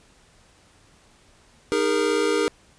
square chord, D# suspended fourth, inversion none, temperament equal with one note detuned, 311.1 / 408.4 / 466.2 Hz, D#4 / G#4 / A#4, 0 / -29 / 0 cents, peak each -27 / -24 / -24 dBFS, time 1.72-2.48 s, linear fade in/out 0 ms, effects pink hiss -56 dBFS RMS until 2.78 s + resampled to 22050 Hz

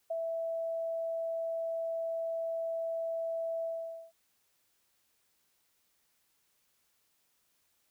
sine tone with ADSR envelope, 659.3 Hz, E5, in tune, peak -30 dBFS, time 0.1-4.12 s, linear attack 9 ms, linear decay 23 ms, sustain -2 dB, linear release 480 ms, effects white hiss -74 dBFS RMS until 7.9 s

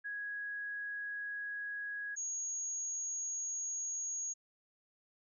sine tone pair in turn, 1661.2 / 6629 Hz, G#6 / G#8, 0 / -4 cents, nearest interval 2 octaves, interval 2396 cents, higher second, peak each -38 / -36 dBFS, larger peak second, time 0.04-2.16 / 2.16-4.34 s, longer second, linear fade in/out 20 ms, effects none

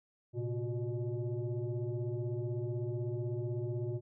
sine tone with frequency modulation, 114.5 Hz, A#2, 31 cents flat, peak -33 dBFS, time 0.33-4.01 s, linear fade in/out 50 ms, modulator 245 Hz, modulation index 1.2, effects none

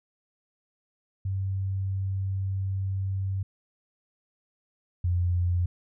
sine tone pair in turn, 96.3 / 88.39 Hz, G2 / F2, -30 / +21 cents, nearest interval minor second, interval 149 cents, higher first, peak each -26 / -22 dBFS, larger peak second, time 1.25-3.43 / 5.04-5.66 s, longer first, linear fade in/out 5 ms, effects none

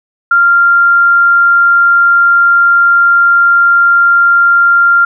sine tone, 1390 Hz, F6, 9 cents flat, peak -4 dBFS, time 0.31-5.05 s, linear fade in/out 5 ms, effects none

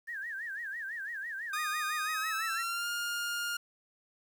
sine tone with vibrato, 1723 Hz, A6, 37 cents flat, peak -36 dBFS, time 0.07-2.63 s, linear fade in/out 20 ms, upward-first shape sine, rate 6 Hz, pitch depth 180 cents each way
sawtooth tone with pitch glide, 1230 to 1412.9 Hz, D#6 to F6, -20 to +20 cents, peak -29 dBFS, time 1.53-3.57 s, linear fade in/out 5 ms, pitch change +240 cents, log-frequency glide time 1.98-2.88 s
effects 10-bit

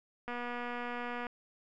click train, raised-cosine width 0.5 ms, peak -25 dBFS, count 240, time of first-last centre 0.28-1.268 s, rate 242 Hz, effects none

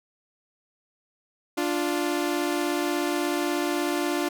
sawtooth tone pair together, 293.5 / 350 Hz, D4 / F4, -1 / +4 cents, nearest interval minor third, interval 305 cents, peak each -23 / -23 dBFS, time 1.57-4.29 s, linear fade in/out 10 ms, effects none

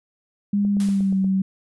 sine tone with pitch glide, 202.7 to 191.32 Hz, G#3 to G3, -42 to -42 cents, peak -17 dBFS, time 0.53-1.42 s, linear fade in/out 5 ms, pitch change -100 cents, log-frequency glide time 0.71-1.18 s
click train, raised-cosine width 2 ms, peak -25 dBFS, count 6, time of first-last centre 0.65-1.245 s, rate 8.41 Hz
white noise with exponential decay, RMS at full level -34 dBFS, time 0.8-1.31 s, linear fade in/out 1 ms, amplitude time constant 110 ms
effects resampled to 24000 Hz

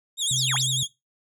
25% pulse tone with vibrato, 3520 Hz, A7, in tune, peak -19 dBFS, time 0.17-0.88 s, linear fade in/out 50 ms, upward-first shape sine, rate 10 Hz, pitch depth 140 cents each way
sine linear two-way sweep, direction down then up, 9397 to 737 to 9397 Hz, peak -27 dBFS, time 0.26-0.67 s, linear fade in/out 20 ms, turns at 0.55 s
sine tone, 130.81 Hz, C3, in tune, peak -28 dBFS, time 0.31-0.83 s, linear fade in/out 2 ms
effects noise-tail reverb RT60 0.2 s tail -20 dB re dry

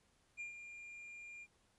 triangle tone with ADSR envelope, 2400 Hz, D7, 37 cents sharp, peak -40 dBFS, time 0.37-1.47 s, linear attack 33 ms, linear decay 120 ms, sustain -8 dB, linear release 45 ms, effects pink hiss -74 dBFS RMS until 1.78 s + resampled to 24000 Hz

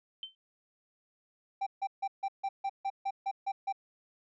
sine tone with exponential decay, 3094 Hz, G7, 23 cents flat, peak -34 dBFS, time 0.23-0.35 s, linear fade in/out 1 ms, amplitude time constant 26 ms
triangle tone bursts, 784 Hz, G5, in tune, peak -28 dBFS, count 11, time 1.61-3.726 s, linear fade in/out 10 ms, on 56 ms, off 150 ms
effects resampled to 16000 Hz

